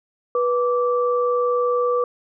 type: tone pair together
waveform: sine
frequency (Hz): 489.3 / 1165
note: B4 / D6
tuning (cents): -16 / -14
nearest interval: octave + minor third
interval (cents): 1502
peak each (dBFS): -18 / -23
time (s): 0.35-2.04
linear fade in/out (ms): 2
effects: none